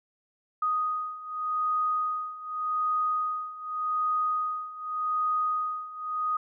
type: beating tone pair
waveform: sine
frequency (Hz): 1244.5 / 1245.35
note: D#6 / D#6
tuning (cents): 0 / +1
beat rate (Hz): 0.85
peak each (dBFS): -31 / -28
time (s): 0.62-6.37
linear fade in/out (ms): 5
effects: none